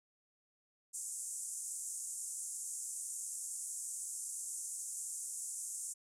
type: band-pass noise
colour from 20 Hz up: pink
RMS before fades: -43 dBFS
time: 0.93-5.94 s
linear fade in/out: 20 ms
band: 6900 to 10000 Hz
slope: 48 dB/octave
effects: none